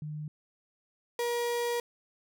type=tone pair in turn; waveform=sine / 35% pulse; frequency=151.5 / 476.7 Hz; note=D#3 / A#4; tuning=-46 / +39 cents; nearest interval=octave + minor sixth; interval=1985 cents; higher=second; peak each=-35 / -27 dBFS; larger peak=second; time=0.02-0.28 / 1.19-1.8 s; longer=second; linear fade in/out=2 ms; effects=none